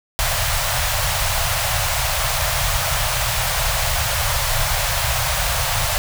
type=band-stop noise; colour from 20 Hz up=pink; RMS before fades=-20 dBFS; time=0.19-5.98 s; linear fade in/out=0 ms; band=140 to 560 Hz; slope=48 dB/octave; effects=none